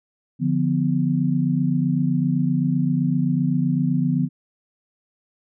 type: chord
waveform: sine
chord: B diminished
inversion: first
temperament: equal with one note detuned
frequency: 146.83 / 174.61 / 249.5 Hz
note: D3 / F3 / B3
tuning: 0 / 0 / +18 cents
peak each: -22 dBFS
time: 0.39-4.29 s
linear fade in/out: 50 ms
effects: none